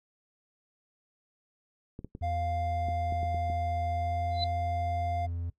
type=clicks; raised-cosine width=3 ms; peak=-27 dBFS; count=8; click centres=1.991 / 2.046 / 2.151 / 2.886 / 3.124 / 3.231 / 3.346 / 3.5 s
type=tone with pitch glide; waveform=triangle; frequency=83.7 to 85.51 Hz; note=E2 to F2; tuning=+27 to -36 cents; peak=-30 dBFS; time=2.21-5.5 s; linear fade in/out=5 ms; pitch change=+37 cents; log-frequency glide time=3.89-4.26 s
type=tone; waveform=triangle; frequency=698.5 Hz; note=F5; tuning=in tune; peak=-29 dBFS; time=2.22-5.27 s; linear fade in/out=20 ms
type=tone with exponential growth; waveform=sine; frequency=4014 Hz; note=B7; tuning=27 cents sharp; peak=-26 dBFS; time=4.31-4.44 s; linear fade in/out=2 ms; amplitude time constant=27 ms
effects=noise-tail reverb RT60 0.1 s tail -18 dB re dry